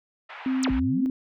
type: band-pass noise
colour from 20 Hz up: pink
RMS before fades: -41 dBFS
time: 0.29-0.8 s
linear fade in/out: 10 ms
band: 780 to 2700 Hz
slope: 24 dB/octave
type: tone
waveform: sine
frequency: 261.5 Hz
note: C4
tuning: 1 cent flat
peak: -22 dBFS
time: 0.46-1.1 s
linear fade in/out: 2 ms
type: exponential two-way sweep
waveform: sine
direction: down then up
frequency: 8790 to 48 to 296.1 Hz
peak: -27 dBFS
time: 0.63-1.06 s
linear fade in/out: 0 ms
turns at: 0.72 s
effects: none